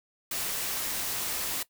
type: noise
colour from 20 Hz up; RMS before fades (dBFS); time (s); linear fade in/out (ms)
white; -32; 0.31-1.63; 5
effects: noise-tail reverb RT60 0.1 s tail -18 dB re dry